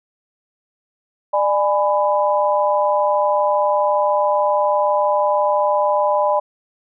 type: chord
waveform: sine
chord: G# diminished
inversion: second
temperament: just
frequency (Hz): 598 / 830.6 / 996.7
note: D5 / G#5 / B5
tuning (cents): +31 / 0 / +16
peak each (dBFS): -17 / -20 / -19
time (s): 1.33-6.4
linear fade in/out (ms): 10
effects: none